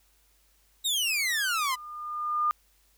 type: exponential sweep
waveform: sawtooth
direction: down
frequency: 3861 to 987.8 Hz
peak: -22 dBFS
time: 0.84-1.76 s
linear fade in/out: 20 ms
type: tone with exponential growth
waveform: sine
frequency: 1211 Hz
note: D#6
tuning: 47 cents flat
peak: -21 dBFS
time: 1.03-2.51 s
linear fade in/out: 0 ms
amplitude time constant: 320 ms
effects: added 50 Hz sine -66 dBFS peak until 2.97 s + white hiss -66 dBFS RMS until 2.97 s